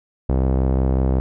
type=tone with low-pass filter; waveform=sawtooth; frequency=65.41 Hz; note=C2; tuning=in tune; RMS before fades=-18 dBFS; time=0.29-1.2 s; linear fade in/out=0 ms; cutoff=620 Hz; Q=1; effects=none